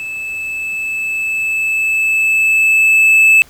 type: tone with level ramp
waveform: triangle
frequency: 2619 Hz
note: E7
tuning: 12 cents flat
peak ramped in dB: -20 to -3 dBFS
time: 0-3.42 s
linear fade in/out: 0 ms
effects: pink hiss -44 dBFS RMS until 3.49 s